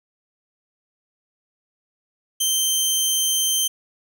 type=tone; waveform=15% pulse; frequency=3122 Hz; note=G7; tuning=8 cents flat; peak=-11 dBFS; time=2.4-3.68 s; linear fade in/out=10 ms; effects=none